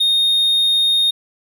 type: tone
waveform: triangle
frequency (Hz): 3697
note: A#7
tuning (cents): -15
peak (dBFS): -11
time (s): 0-1.11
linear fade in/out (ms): 10
effects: none